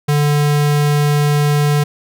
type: tone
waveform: square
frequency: 146.83 Hz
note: D3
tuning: in tune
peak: -12 dBFS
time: 0.08-1.84 s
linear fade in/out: 10 ms
effects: none